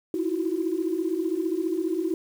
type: tone cluster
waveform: sine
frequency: 319.6 / 334.7 / 368.7 Hz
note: D#4 / E4 / F#4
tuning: +47 / +26 / -6 cents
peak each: -28 dBFS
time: 0.14-2.14 s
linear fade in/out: 2 ms
effects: tanh soft clip ceiling -14 dBFS + 8-bit

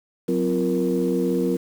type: tone cluster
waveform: sine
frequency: 183.8 / 259.9 / 345.7 / 467.8 Hz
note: F#3 / C4 / F4 / A#4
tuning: -11 / -11 / -18 / +6 cents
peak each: -24 dBFS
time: 0.28-1.57 s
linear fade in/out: 10 ms
effects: tanh soft clip ceiling -11 dBFS + 7-bit

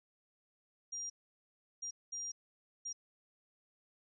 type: tone bursts at uneven times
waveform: sine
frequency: 5700 Hz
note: F8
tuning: 34 cents sharp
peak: -39 dBFS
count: 4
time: 0.92-1.1 / 1.82-1.91 / 2.12-2.32 / 2.85-2.93 s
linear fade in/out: 10 ms
effects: none

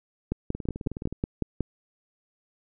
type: two click trains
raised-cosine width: 3 ms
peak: -13 / -21 dBFS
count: 8 / 12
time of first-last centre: 0.32-1.607 / 0.55-1.126 s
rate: 5.44 / 19.1 Hz
effects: none

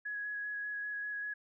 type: tone with vibrato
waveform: sine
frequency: 1674 Hz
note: G#6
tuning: 13 cents sharp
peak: -36 dBFS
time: 0.05-1.34 s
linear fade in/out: 10 ms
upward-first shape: square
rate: 5.1 Hz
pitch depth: 10 cents each way
effects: none

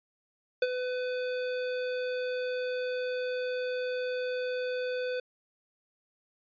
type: tone with ADSR envelope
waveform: square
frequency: 502 Hz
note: B4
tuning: 28 cents sharp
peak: -22 dBFS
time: 0.62-5.2 s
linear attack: 4 ms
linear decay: 38 ms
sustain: -9 dB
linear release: 4 ms
effects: resampled to 11025 Hz

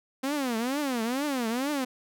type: tone with vibrato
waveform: sawtooth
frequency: 257.2 Hz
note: C4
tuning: 30 cents flat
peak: -23 dBFS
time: 0.23-1.85 s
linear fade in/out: 10 ms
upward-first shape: triangle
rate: 2.2 Hz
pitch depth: 290 cents each way
effects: none

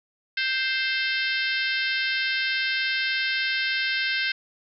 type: harmonic tone with a mistuned harmonic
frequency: 523.3 Hz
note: C5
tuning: in tune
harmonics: 3 / 4 / 5 / 6 / 7 / 8 / 9 / 10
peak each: -27 / -29 / -31 / -33 / -34 / -35 / -36 / -37 dBFS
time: 0.37-4.32 s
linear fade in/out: 5 ms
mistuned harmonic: 5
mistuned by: +17 cents
effects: none

